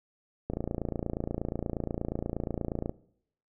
click train, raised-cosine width 2 ms, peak -18 dBFS, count 69, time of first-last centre 0.5-2.894 s, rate 28.4 Hz, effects noise-tail reverb RT60 0.7 s tail -20 dB re dry

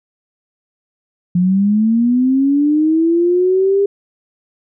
sine linear sweep, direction up, 174.61 to 403.5 Hz, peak -10 dBFS, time 1.35-3.86 s, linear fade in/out 5 ms, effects none

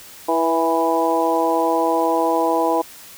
harmonic tone with a mistuned harmonic, 164.81 Hz, E3, in tune, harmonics 2 / 3 / 4 / 5 / 6, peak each -22 / -22 / -22 / -22 / -22 dBFS, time 0.28-2.82 s, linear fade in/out 10 ms, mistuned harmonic 3, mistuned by -22 cents, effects white hiss -41 dBFS RMS until 3.17 s

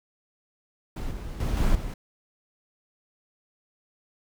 brown noise with level steps, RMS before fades -31 / -35 / -26 / -22 / -32 dBFS, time 0.96-1.94 s, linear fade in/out 5 ms, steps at 1.11 / 1.4 / 1.57 / 1.75 s, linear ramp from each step 2 ms, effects none

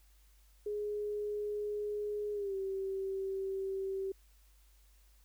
sine tone with pitch glide, 416.4 to 386.3 Hz, G#4 to G4, +5 to -25 cents, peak -34 dBFS, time 0.66-4.12 s, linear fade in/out 5 ms, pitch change -130 cents, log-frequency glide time 2.33-2.55 s, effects added 50 Hz sine -61 dBFS peak until 5.24 s + white hiss -70 dBFS RMS until 5.24 s

